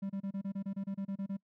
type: tone bursts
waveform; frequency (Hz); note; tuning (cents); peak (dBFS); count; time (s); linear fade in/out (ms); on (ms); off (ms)
triangle; 196; G3; 0; -32; 13; 0.02-1.37; 10; 78; 28
effects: noise-tail reverb RT60 0.1 s tail -26 dB re dry